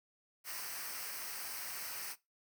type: noise with comb filter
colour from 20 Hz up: white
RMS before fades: -43 dBFS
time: 0.44-2.16 s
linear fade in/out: 50 ms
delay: 0.28 ms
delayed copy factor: -0.65
effects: noise-tail reverb RT60 0.2 s tail -18 dB re dry